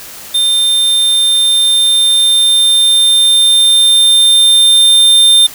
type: tone with level ramp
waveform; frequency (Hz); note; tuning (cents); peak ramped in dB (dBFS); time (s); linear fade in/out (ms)
square; 3600; A7; +39; -9 to -4; 0.34-5.47; 10
effects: white hiss -30 dBFS RMS until 5.54 s